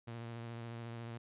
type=tone with vibrato; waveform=sawtooth; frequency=116.54 Hz; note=A#2; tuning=in tune; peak=-39 dBFS; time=0.07-1.18 s; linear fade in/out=10 ms; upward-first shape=triangle; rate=14 Hz; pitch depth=35 cents each way; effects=resampled to 8000 Hz